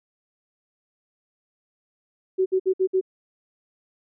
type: tone bursts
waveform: sine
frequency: 376.4 Hz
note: F#4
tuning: 30 cents sharp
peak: -17 dBFS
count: 5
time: 2.38-3.012 s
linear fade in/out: 20 ms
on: 80 ms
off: 58 ms
effects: none